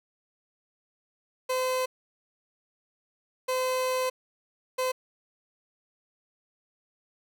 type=tone bursts at uneven times; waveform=30% pulse; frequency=513 Hz; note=C5; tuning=34 cents flat; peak=-23 dBFS; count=3; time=1.49-1.86 / 3.48-4.1 / 4.78-4.92 s; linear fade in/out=10 ms; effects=none